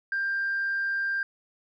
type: tone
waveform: sine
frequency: 1589 Hz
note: G6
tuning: 23 cents sharp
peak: -24 dBFS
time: 0.12-1.23 s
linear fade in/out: 2 ms
effects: tanh soft clip ceiling -22 dBFS